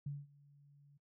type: tone with ADSR envelope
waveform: sine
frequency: 143 Hz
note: D3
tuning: 46 cents flat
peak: -37 dBFS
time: 0.06-0.98 s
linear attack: 6 ms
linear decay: 200 ms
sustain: -24 dB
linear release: 13 ms
effects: noise-tail reverb RT60 0.1 s tail -22 dB re dry